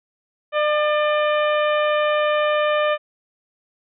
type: harmonic tone with a mistuned harmonic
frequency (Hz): 601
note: D5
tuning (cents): +40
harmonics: 1 / 2 / 3 / 4 / 5 / 6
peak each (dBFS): -18 / -23 / -27 / -30 / -32 / -38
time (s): 0.52-2.98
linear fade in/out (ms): 50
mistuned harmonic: 3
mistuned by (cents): -24
effects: none